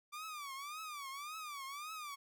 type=tone with vibrato; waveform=sawtooth; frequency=1174.7 Hz; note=D6; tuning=in tune; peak=-40 dBFS; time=0.12-2.16 s; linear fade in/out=20 ms; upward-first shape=triangle; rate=1.8 Hz; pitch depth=180 cents each way; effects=none